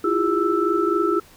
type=tone cluster; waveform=sine; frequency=327.4 / 351.2 / 405.3 / 1321 Hz; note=E4 / F4 / G#4 / E6; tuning=-12 / +10 / -42 / +3 cents; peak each=-24 / -22 / -23 / -23 dBFS; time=0.04-1.2 s; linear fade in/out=5 ms; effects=pink hiss -50 dBFS RMS until 1.36 s